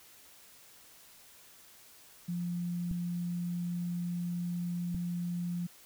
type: tone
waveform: sine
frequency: 174.61 Hz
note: F3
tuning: in tune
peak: -32 dBFS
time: 2.28-5.67 s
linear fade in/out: 10 ms
type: clicks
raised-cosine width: 5 ms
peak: -25 dBFS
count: 2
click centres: 2.913 / 4.947 s
effects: white hiss -57 dBFS RMS until 5.85 s